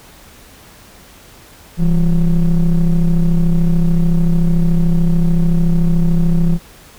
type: ring-modulated tone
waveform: triangle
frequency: 92.5 Hz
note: F#2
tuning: in tune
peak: -4 dBFS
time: 1.77-6.59 s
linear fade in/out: 50 ms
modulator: 75.7 Hz
effects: pink hiss -42 dBFS RMS until 6.98 s